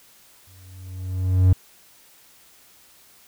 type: tone with exponential growth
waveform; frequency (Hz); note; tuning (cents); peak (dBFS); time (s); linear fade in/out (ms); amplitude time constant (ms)
triangle; 92.5; F#2; 0; -8; 0.47-1.53; 5; 230
effects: white hiss -53 dBFS RMS until 3.27 s